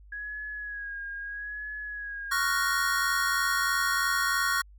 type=tone with vibrato; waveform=sine; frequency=1661.2 Hz; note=G#6; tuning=in tune; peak=-34 dBFS; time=0.12-2.32 s; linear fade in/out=5 ms; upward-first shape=sine; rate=0.78 Hz; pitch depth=40 cents each way
type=chord; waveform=square; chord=Gb major seventh; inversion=second; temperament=equal; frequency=1108.7 / 1396.9 / 1480 / 1864.7 Hz; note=Db6 / F6 / Gb6 / Bb6; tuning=0 / 0 / 0 / 0 cents; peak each=-31 dBFS; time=2.31-4.62 s; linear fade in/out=10 ms
effects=added 50 Hz sine -49 dBFS peak until 4.78 s